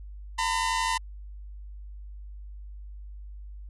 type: tone pair together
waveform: sawtooth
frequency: 913.4 / 1005 Hz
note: A#5 / B5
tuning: -36 / +30 cents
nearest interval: major second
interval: 166 cents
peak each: -24 dBFS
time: 0.38-0.98 s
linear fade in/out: 10 ms
effects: added 50 Hz sine -39 dBFS peak until 3.69 s + resampled to 24000 Hz